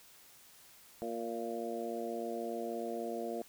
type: harmonic tone with a mistuned harmonic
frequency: 116.54 Hz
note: A#2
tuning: in tune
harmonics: 2 / 3 / 4 / 5 / 6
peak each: -43 / -42 / -41 / -44 / -42 dBFS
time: 1.02-3.42 s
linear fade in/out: 0 ms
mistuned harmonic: 6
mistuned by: -25 cents
effects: white hiss -59 dBFS RMS until 3.48 s